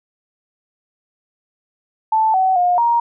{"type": "tone with pitch steps", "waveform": "sine", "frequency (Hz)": [879, 755, 714, 940], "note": ["A5", "F#5", "F5", "A#5"], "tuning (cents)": [-2, 35, 38, 14], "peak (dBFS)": -12, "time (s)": [2.12, 3], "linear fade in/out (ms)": 5, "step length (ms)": 220, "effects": []}